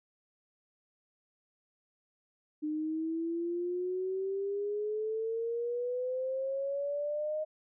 sine exponential sweep, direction up, 301.9 to 622.3 Hz, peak -31 dBFS, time 2.62-7.45 s, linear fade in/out 20 ms, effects none

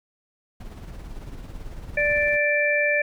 brown noise with tremolo, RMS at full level -35 dBFS, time 0.6-2.37 s, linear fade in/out 5 ms, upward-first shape sine, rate 18 Hz, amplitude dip 45%
harmonic tone, 587.3 Hz, D5, in tune, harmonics 1 / 3 / 4, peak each -23 / -23 / -23 dBFS, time 1.97-3.02 s, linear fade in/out 5 ms
effects none

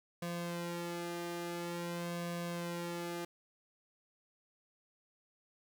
sawtooth tone with flanger, 172.4 Hz, F3, 22 cents flat, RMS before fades -40 dBFS, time 0.22-3.25 s, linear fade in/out 5 ms, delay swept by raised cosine 1.8 to 2.5 ms, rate 0.48 Hz, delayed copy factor +0.95, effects 11-bit

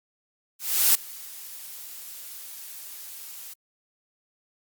blue noise with ADSR envelope, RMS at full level -17 dBFS, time 0.59-3.54 s, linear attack 360 ms, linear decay 3 ms, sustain -23 dB, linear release 13 ms, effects Opus 48 kbps

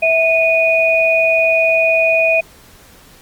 sine tone pair together, 654.2 / 2470 Hz, E5 / D#7, -13 / -13 cents, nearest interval octave + major seventh, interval 2300 cents, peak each -13 dBFS, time 0.02-2.41 s, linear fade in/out 10 ms, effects pink hiss -44 dBFS RMS until 3.21 s + Opus 32 kbps

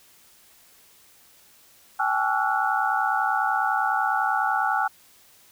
sine tone cluster, 783 / 853 / 1133 / 1342 / 1456 Hz, G5 / G#5 / C#6 / E6 / F#6, -2 / +46 / +37 / +31 / -28 cents, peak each -26 / -26 / -32 / -27 / -27 dBFS, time 1.99-4.88 s, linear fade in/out 10 ms, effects white hiss -55 dBFS RMS until 5.51 s

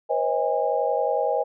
sine tone cluster, 490.2 / 541 / 633 / 816 Hz, B4 / C#5 / D#5 / G#5, -13 / -42 / +30 / -31 cents, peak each -26 dBFS, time 0.09-1.44 s, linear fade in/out 20 ms, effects none

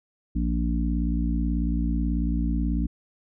harmonic tone, 58.27 Hz, A#1, in tune, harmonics 1 / 3 / 4 / 5, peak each -24 / -29 / -30 / -31 dBFS, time 0.35-2.87 s, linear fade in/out 10 ms, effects none

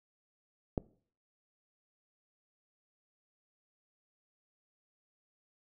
click, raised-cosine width 2 ms, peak -17 dBFS, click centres 0.778 s, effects noise-tail reverb RT60 0.5 s tail -21 dB re dry

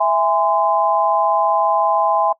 sine chord, E augmented, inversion none, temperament just, 659.3 / 824.1 / 1030.1 Hz, E5 / G#5 / B#5, 0 / -14 / -27 cents, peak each -18 / -17 / -18 dBFS, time 0-2.33 s, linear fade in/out 10 ms, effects noise-tail reverb RT60 0.1 s tail -21 dB re dry

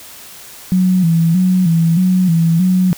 sine tone with vibrato, 174.61 Hz, F3, in tune, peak -9 dBFS, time 0.72-2.93 s, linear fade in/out 0 ms, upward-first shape square, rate 1.6 Hz, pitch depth 94 cents each way, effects white hiss -36 dBFS RMS until 2.97 s

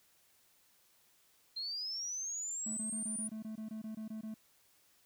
sine linear sweep, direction up, 4126 to 9720 Hz, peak -37 dBFS, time 1.56-3.28 s, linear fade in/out 10 ms
triangle tone bursts, 218.4 Hz, A3, 13 cents flat, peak -38 dBFS, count 13, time 2.66-4.342 s, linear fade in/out 5 ms, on 110 ms, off 21 ms
effects white hiss -69 dBFS RMS until 5.05 s

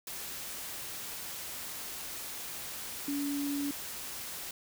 sine tone in noise, 284.6 Hz, C#4, 46 cents sharp, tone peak -31 dBFS, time 3.08-3.71 s, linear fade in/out 2 ms, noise white, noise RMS -41 dBFS, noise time 0.07-4.51 s, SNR +7 dB, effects none

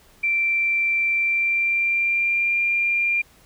sine tone with pitch glide, 2349 to 2391 Hz, D7 to D7, 0 to +30 cents, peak -18 dBFS, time 0.23-3.22 s, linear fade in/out 10 ms, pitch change +30 cents, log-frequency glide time 1.16-2.59 s, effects pink hiss -54 dBFS RMS until 3.45 s

